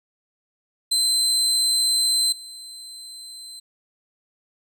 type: tone with level steps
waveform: 30% pulse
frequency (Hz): 4078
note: C8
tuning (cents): -45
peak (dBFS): -15 / -34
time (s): 0.91-3.6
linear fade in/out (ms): 10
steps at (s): 2.32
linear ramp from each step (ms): 5
effects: none